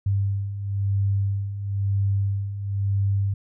sine beating tone pair, 98.4 / 99.4 Hz, G2 / G2, +7 / +25 cents, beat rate 1 Hz, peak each -28 / -22 dBFS, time 0.06-3.34 s, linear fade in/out 5 ms, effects none

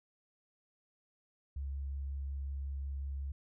sine tone with vibrato, 69 Hz, C#2, 7 cents flat, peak -36 dBFS, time 1.56-3.32 s, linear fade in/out 5 ms, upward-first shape sine, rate 5.5 Hz, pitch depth 9 cents each way, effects none

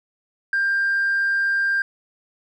triangle tone with tanh clipping, 1592 Hz, G6, 26 cents sharp, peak -18 dBFS, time 0.53-1.82 s, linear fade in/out 2 ms, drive 5 dB, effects none

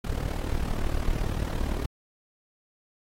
brown noise with amplitude modulation, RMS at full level -24 dBFS, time 0.04-1.86 s, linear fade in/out 5 ms, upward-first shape sine, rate 37.7 Hz, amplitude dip 80%, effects AAC 48 kbps

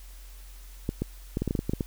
clicks, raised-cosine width 3 ms, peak -14 dBFS, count 11, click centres 0.891 / 1.02 / 1.371 / 1.42 / 1.477 / 1.509 / 1.552 / 1.591 / 1.695 / 1.735 / 1.808 s, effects added 44 Hz sine -43 dBFS peak until 1.86 s + white hiss -54 dBFS RMS until 1.86 s

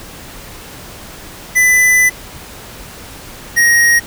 square tone pair in turn, 2000 / 1880.1 Hz, B6 / A#6, +21 / +14 cents, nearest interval minor second, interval 107 cents, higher first, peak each -8 dBFS, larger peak neither, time 1.55-2.1 / 3.56-4 s, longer first, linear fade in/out 20 ms, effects pink hiss -33 dBFS RMS until 4.06 s

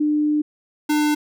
sine / square tone pair in turn, 299.8 / 299.8 Hz, D4 / D4, +36 / +36 cents, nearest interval unison, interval 0 cents, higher neither, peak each -16 / -17 dBFS, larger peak first, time 0-0.42 / 0.89-1.15 s, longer first, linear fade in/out 10 ms, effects none

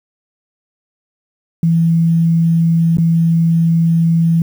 sine tone with dropouts, 165.8 Hz, E3, 10 cents sharp, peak -9 dBFS, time 1.63-4.42 s, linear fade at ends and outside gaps 2 ms, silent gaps 2.971-2.983 s, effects 7-bit

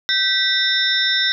sine tone cluster, 1547 / 1959 / 3633 / 3925 / 5340 Hz, G6 / B6 / A#7 / B7 / E8, -23 / -15 / -45 / -11 / +22 cents, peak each -22 / -23 / -19 / -24 / -23 dBFS, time 0.09-1.32 s, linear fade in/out 0 ms, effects none

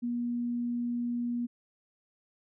sine tone, 240 Hz, B3, 49 cents flat, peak -29 dBFS, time 0.02-1.47 s, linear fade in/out 20 ms, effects none

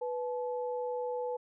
sine tone pair together, 493.9 / 862.3 Hz, B4 / A5, 0 / -35 cents, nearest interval minor seventh, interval 965 cents, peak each -33 / -39 dBFS, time 0.01-1.37 s, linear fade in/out 10 ms, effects none

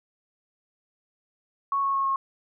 sine tone with pitch steps, 1107 / 1099.4 / 1091.8 / 1084.2 Hz, C#6 / C#6 / C#6 / C#6, -3 / -15 / -27 / -39 cents, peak -22 dBFS, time 1.72-2.16 s, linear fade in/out 2 ms, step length 110 ms, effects none

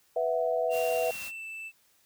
sine chord, B suspended fourth, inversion none, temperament just, 493.9 / 658.5 / 740.8 Hz, B4 / E5 / F#5, 0 / -2 / +2 cents, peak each -29 / -28 / -34 dBFS, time 0.16-1.11 s, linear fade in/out 5 ms
triangle tone with pitch glide, 2762 to 2646 Hz, F7 to E7, -20 to +6 cents, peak -36 dBFS, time 0.69-1.72 s, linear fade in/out 50 ms, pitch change -74 cents, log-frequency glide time 0.99-1.45 s
white band-stop noise, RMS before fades -42 dBFS, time 0.7-1.32 s, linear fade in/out 50 ms, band 330 to 480 Hz, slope 96 dB/octave
effects white hiss -66 dBFS RMS until 2.05 s

